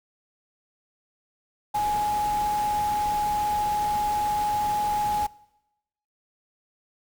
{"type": "tone in noise", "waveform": "sine", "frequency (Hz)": 836, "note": "G#5", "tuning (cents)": 11, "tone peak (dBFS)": -22, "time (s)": [1.74, 5.27], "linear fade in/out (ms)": 10, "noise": "pink", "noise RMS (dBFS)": -37, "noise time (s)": [1.74, 5.27], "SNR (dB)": 12, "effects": ["noise-tail reverb RT60 0.9 s tail -22 dB re dry"]}